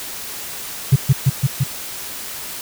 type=tone with echo; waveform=sine; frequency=133.9 Hz; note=C3; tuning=40 cents sharp; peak=-4 dBFS; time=0.92-0.96 s; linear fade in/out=10 ms; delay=170 ms; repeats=4; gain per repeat=-2 dB; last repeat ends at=1.64 s; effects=tanh soft clip ceiling -4 dBFS + white hiss -30 dBFS RMS until 2.61 s